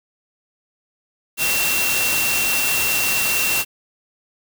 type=tone in noise; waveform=sine; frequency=2723 Hz; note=F7; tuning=44 cents flat; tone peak=-21 dBFS; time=1.37-3.65 s; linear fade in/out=50 ms; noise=white; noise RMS=-21 dBFS; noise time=1.37-3.65 s; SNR=-3 dB; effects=none